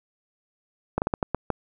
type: slowing click train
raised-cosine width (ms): 1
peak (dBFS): -9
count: 7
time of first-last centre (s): 0.98-1.503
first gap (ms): 39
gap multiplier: 1.32
effects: none